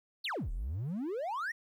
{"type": "exponential two-way sweep", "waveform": "triangle", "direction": "down then up", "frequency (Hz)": [4699, 35.19, 1951], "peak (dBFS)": -31, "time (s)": [0.24, 1.52], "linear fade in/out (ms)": 10, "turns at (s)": 0.51, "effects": ["tanh soft clip ceiling -27 dBFS", "12-bit"]}